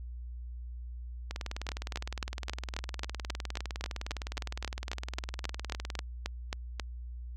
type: two click trains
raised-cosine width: 0.2 ms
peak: -16 / -20 dBFS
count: 20 / 92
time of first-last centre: 1.69-6.798 / 1.31-5.953 s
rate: 3.72 / 19.6 Hz
effects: added 60 Hz sine -39 dBFS peak until 7.36 s